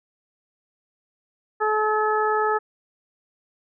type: harmonic tone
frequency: 429.3 Hz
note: A4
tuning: 43 cents flat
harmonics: 1 / 2 / 3 / 4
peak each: -23 / -24 / -24 / -29 dBFS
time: 1.6-2.59 s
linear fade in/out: 20 ms
effects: none